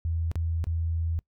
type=tone with dropouts; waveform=sine; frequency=82.41 Hz; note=E2; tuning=in tune; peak=-25 dBFS; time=0.05-1.19 s; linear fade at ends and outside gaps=0 ms; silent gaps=0.315-0.356 / 0.641-0.669 s; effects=noise-tail reverb RT60 0.1 s tail -24 dB re dry